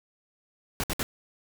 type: noise bursts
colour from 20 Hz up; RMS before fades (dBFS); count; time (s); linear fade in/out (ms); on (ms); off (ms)
pink; -29; 3; 0.8-1.03; 0; 36; 61
effects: none